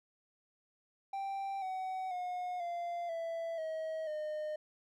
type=tone with pitch steps; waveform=triangle; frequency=784 / 752.1 / 721.4 / 692 / 663.8 / 636.8 / 610.9 Hz; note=G5 / F#5 / F#5 / F5 / E5 / D#5 / D#5; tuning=0 / +28 / -44 / -16 / +12 / +40 / -32 cents; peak=-34 dBFS; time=1.13-4.56 s; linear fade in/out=5 ms; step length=490 ms; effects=none